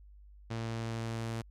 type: tone with low-pass filter sweep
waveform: sawtooth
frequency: 114 Hz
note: A#2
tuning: 38 cents flat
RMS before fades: -37 dBFS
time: 0.5-1.42 s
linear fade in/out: 10 ms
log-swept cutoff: 5800 to 10000 Hz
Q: 0.85
effects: added 50 Hz sine -52 dBFS peak until 1.5 s